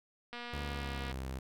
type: click train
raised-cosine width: 0.3 ms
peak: -28 dBFS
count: 190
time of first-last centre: 0.33-1.117 s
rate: 240 Hz
type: tone with pitch glide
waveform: sawtooth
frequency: 72 to 65.64 Hz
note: D2 to C2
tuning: -34 to +6 cents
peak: -34 dBFS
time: 0.53-1.39 s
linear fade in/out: 5 ms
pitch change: -160 cents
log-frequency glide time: 0.66-1.12 s
effects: none